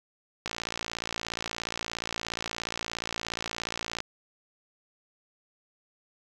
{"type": "click train", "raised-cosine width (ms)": 0.2, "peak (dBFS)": -14, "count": 203, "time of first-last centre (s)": [0.46, 4.004], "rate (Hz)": 57, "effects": []}